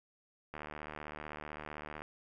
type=click train; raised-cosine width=0.5 ms; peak=-28 dBFS; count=113; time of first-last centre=0.54-2.02 s; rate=75.7 Hz; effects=none